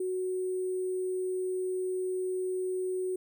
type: tone with sample-and-hold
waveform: sine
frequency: 370 Hz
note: F#4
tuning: in tune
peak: -29 dBFS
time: 0-3.16 s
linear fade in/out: 5 ms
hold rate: 8820 Hz
effects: none